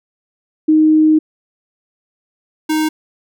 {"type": "tone pair in turn", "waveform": ["sine", "square"], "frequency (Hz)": [311.1, 311.1], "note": ["D#4", "D#4"], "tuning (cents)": [0, 0], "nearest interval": "unison", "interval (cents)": 0, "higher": "neither", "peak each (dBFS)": [-7, -14], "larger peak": "first", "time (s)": [[0.68, 1.19], [2.69, 2.89]], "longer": "first", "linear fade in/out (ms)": 10, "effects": []}